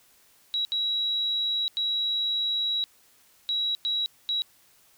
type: tone bursts at uneven times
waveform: sine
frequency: 3880 Hz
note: B7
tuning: 31 cents flat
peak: -24 dBFS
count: 6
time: 0.54-0.65 / 0.72-1.68 / 1.77-2.84 / 3.49-3.75 / 3.85-4.06 / 4.29-4.42 s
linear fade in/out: 0 ms
effects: white hiss -60 dBFS RMS until 4.97 s